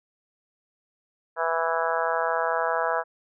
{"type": "harmonic tone", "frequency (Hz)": 164.81, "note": "E3", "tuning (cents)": 0, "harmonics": [3, 4, 5, 6, 7, 8, 9, 10], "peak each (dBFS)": [-30, -28, -32, -29, -35, -31, -34, -33], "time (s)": [1.36, 3.04], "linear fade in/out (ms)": 50, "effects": []}